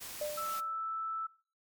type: noise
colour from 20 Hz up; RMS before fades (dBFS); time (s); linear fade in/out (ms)
white; -44; 0-0.61; 20
type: tone with exponential decay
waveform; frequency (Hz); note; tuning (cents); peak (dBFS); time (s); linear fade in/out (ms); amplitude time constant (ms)
sine; 597; D5; +28; -31; 0.21-0.81; 5; 130
type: tone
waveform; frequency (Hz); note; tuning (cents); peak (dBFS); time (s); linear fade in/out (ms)
sine; 1318.5; E6; 0; -34; 0.37-1.27; 10
effects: noise-tail reverb RT60 0.4 s tail -21 dB re dry + MP3 96 kbps